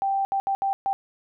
sine tone bursts at uneven times, 784 Hz, G5, in tune, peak -21 dBFS, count 5, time 0.02-0.25 / 0.32-0.4 / 0.47-0.55 / 0.62-0.73 / 0.86-0.93 s, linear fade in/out 0 ms, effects none

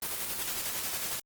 white noise with tremolo, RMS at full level -33 dBFS, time 0.02-1.2 s, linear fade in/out 5 ms, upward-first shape square, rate 11 Hz, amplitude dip 30%, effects Opus 24 kbps

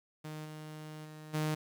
sawtooth tone with level steps, 154.2 Hz, D#3, 15 cents flat, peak -37 / -40 / -43 / -27 dBFS, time 0.24-1.55 s, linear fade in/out 10 ms, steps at 0.44 / 1.04 / 1.33 s, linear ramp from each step 20 ms, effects 11-bit

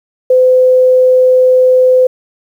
sine tone, 510 Hz, C5, 44 cents flat, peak -4 dBFS, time 0.3-2.07 s, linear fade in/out 5 ms, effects 7-bit

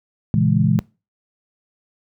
sine chord, A# half-diminished seventh, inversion none, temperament equal, 116.54 / 138.59 / 164.81 / 207.7 Hz, A#2 / C#3 / E3 / G#3, 0 / 0 / 0 / 0 cents, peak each -19 / -20 / -18 / -19 dBFS, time 0.34-0.79 s, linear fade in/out 0 ms, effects noise-tail reverb RT60 0.3 s tail -23 dB re dry + high-pass 60 Hz 12 dB/octave

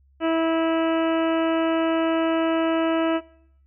harmonic tone with a mistuned harmonic, 326.2 Hz, E4, 18 cents flat, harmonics 1 / 2 / 3 / 4 / 5 / 6 / 7 / 8 / 9, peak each -21 / -24 / -33 / -31 / -36 / -40 / -40 / -39 / -38 dBFS, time 0.2-3.21 s, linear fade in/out 50 ms, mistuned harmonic 7, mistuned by +26 cents, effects noise-tail reverb RT60 0.7 s tail -21 dB re dry + added 68 Hz sine -55 dBFS peak until 3.66 s

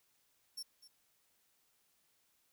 sawtooth tone with echo, 5440 Hz, F8, 46 cents flat, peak -39 dBFS, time 0.57-0.63 s, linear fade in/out 10 ms, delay 250 ms, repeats 1, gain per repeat -15 dB, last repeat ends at 0.88 s, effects white hiss -75 dBFS RMS until 2.52 s

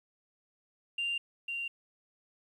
sine tone pair in turn, 2787 / 2771 Hz, F7 / F7, -4 / -14 cents, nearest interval unison, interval 10 cents, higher first, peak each -29 / -33 dBFS, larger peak first, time 0.98-1.18 / 1.48-1.68 s, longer neither, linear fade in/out 5 ms, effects tanh soft clip ceiling -27 dBFS + 11-bit

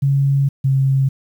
sine tone pair in turn, 138.59 / 134.88 Hz, C#3 / C#3, 0 / -47 cents, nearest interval unison, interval 47 cents, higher first, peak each -12 dBFS, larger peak neither, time 0.02-0.49 / 0.64-1.09 s, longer first, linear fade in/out 10 ms, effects 8-bit

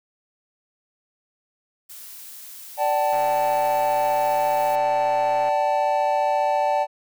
blue noise, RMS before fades -40 dBFS, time 1.89-4.76 s, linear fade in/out 10 ms
triangle chord, D suspended fourth, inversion none, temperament equal with one note detuned, 587.3 / 765.2 / 880 Hz, D5 / G5 / A5, 0 / -42 / 0 cents, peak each -21 dBFS, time 2.77-6.87 s, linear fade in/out 50 ms
click train, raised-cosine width 0.5 ms, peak -24 dBFS, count 317, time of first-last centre 3.13-5.488 s, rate 134 Hz
effects none

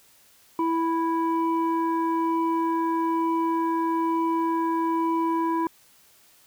sine tone pair together, 329.6 / 987.7 Hz, E4 / B5, 0 / 0 cents, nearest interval octave + perfect fifth, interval 1900 cents, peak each -22 / -23 dBFS, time 0.59-5.67 s, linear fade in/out 2 ms, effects tanh soft clip ceiling -18 dBFS + white hiss -57 dBFS RMS until 6.46 s

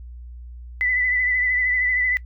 sine tone with vibrato, 1997 Hz, B6, 19 cents sharp, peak -18 dBFS, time 0.81-2.17 s, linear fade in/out 0 ms, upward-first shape sine, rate 13 Hz, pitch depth 33 cents each way, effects noise-tail reverb RT60 0.1 s tail -20 dB re dry + added 60 Hz sine -35 dBFS peak until 2.25 s

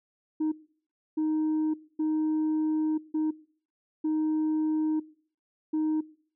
sine tone bursts at uneven times, 311.1 Hz, D#4, in tune, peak -22 dBFS, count 6, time 0.4-0.52 / 1.17-1.74 / 1.99-2.98 / 3.14-3.31 / 4.04-5 / 5.73-6.01 s, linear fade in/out 10 ms, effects noise-tail reverb RT60 0.5 s tail -21 dB re dry + tanh soft clip ceiling -23 dBFS

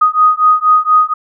sine beating tone pair, 1244.5 / 1248.7 Hz, D#6 / D#6, 0 / +6 cents, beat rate 4.2 Hz, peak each -10 dBFS, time 0.01-1.14 s, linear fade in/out 10 ms, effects none

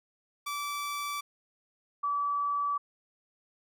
sawtooth / sine tone pair in turn, 1159 / 1150.3 Hz, D6 / D6, -23 / -36 cents, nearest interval unison, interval 13 cents, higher first, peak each -29 / -27 dBFS, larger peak second, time 0.46-1.21 / 2.03-2.78 s, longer neither, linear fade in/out 10 ms, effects none

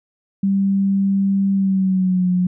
sine tone with pitch glide, 196 to 180.77 Hz, G3 to F#3, 0 to -40 cents, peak -14 dBFS, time 0.43-2.47 s, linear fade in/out 5 ms, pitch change -140 cents, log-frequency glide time 1.53-2.29 s, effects none

